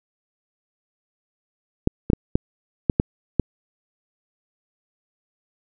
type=clicks; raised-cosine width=3 ms; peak=-3 dBFS; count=7; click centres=1.874 / 2.101 / 2.133 / 2.355 / 2.898 / 2.999 / 3.397 s; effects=none